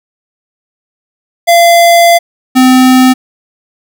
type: tone pair in turn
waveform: square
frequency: 684 / 257 Hz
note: F5 / C4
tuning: -36 / -31 cents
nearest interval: octave + perfect fourth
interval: 1695 cents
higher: first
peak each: -3 dBFS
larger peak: neither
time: 1.47-2.19 / 2.55-3.14 s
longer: first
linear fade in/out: 20 ms
effects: none